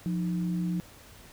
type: tone pair together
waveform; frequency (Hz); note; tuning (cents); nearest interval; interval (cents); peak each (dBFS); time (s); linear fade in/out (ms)
sine; 176.22 / 311.1; F3 / D#4; +16 / 0; minor seventh; 984; -27 / -37; 0.06-0.8; 0
effects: added 102 Hz sine -59 dBFS peak until 1.32 s + pink hiss -52 dBFS RMS until 1.32 s